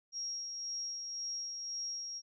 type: tone with tremolo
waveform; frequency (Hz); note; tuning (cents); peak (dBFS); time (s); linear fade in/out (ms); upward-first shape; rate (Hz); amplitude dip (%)
sine; 5600; F8; +4; -36; 0.12-2.22; 50; sine; 1.9; 35
effects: none